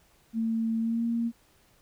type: tone with pitch glide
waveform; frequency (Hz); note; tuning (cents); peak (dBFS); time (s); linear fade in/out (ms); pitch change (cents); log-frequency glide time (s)
sine; 225.6 to 232.5; A3 to A#3; +44 to -4; -25; 0.33-1.32; 50; +52; 0.79-1.04
effects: pink hiss -63 dBFS RMS until 1.81 s